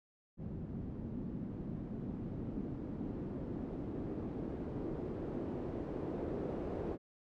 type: noise with low-pass filter sweep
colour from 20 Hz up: white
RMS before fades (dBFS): -41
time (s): 0.37-6.98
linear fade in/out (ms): 50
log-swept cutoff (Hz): 200 to 420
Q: 1.6
effects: none